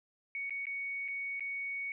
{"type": "tone with dropouts", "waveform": "sine", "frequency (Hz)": 2230, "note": "C#7", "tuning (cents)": 10, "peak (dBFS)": -35, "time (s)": [0.35, 1.92], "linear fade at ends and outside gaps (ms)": 1, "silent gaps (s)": [[0.496, 0.506], [0.655, 0.668], [1.08, 1.084], [1.396, 1.406]], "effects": []}